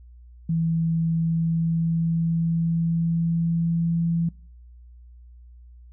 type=tone with pitch glide; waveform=sine; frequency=164.2 to 167.55 Hz; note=E3 to E3; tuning=-6 to +29 cents; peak=-20 dBFS; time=0.49-4.29 s; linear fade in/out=5 ms; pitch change=+35 cents; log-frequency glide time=1.11-4.02 s; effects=noise-tail reverb RT60 0.5 s tail -24 dB re dry + added 60 Hz sine -44 dBFS peak until 5.92 s